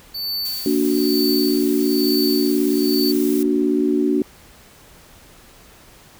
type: tone with tremolo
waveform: square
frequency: 4500 Hz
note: C#8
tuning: 25 cents sharp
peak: -22 dBFS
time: 0.14-3.12 s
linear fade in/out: 10 ms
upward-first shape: sine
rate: 1.1 Hz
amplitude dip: 95%
type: noise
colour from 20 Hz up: blue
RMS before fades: -32 dBFS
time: 0.45-3.43 s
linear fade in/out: 2 ms
type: chord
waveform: sine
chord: Bb augmented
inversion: none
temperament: equal with one note detuned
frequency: 233.1 / 291.3 / 370 Hz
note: Bb3 / D4 / F#4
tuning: 0 / -14 / 0 cents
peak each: -22 / -18 / -20 dBFS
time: 0.66-4.22 s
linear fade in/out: 2 ms
effects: pink hiss -47 dBFS RMS until 6.19 s